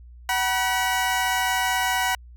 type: tone pair together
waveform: 20% pulse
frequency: 751.5 / 967 Hz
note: F#5 / B5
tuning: +27 / -37 cents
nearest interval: major third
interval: 436 cents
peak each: -19 dBFS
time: 0.29-2.15 s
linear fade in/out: 2 ms
effects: added 60 Hz sine -42 dBFS peak until 2.36 s